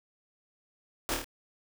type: noise with echo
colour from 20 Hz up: pink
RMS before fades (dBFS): -32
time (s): 1.09-1.14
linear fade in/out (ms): 0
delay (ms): 26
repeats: 4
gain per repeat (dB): -3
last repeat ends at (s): 1.244
effects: none